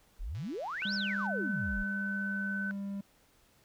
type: exponential two-way sweep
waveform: sine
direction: up then down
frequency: 32.41 to 5588 to 32.41 Hz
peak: -35 dBFS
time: 0.19-1.84 s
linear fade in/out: 20 ms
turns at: 0.94 s
type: click train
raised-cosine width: 0.2 ms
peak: -39 dBFS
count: 153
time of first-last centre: 0.35-1.266 s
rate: 166 Hz
type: tone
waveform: sine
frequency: 1514 Hz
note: F#6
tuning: 39 cents sharp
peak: -34 dBFS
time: 0.82-2.71 s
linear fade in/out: 0 ms
type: tone with pitch glide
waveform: triangle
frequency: 200 to 198.73 Hz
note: G3 to G3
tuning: +35 to +24 cents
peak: -33 dBFS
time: 0.85-3.01 s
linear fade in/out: 5 ms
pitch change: -11 cents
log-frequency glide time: 1.74-2.61 s
effects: pink hiss -66 dBFS RMS until 3.64 s